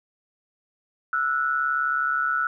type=tone pair together; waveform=sine; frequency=1326.9 / 1466 Hz; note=E6 / F#6; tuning=+11 / -16 cents; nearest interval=major second; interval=173 cents; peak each=-24 dBFS; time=1.13-2.47 s; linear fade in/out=2 ms; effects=none